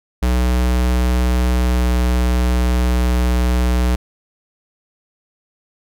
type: tone with pitch glide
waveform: square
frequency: 61.74 to 61.38 Hz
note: B1 to B1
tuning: 0 to -10 cents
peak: -14 dBFS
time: 0.22-3.96 s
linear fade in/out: 10 ms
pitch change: -10 cents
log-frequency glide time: 1.62-1.84 s
effects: none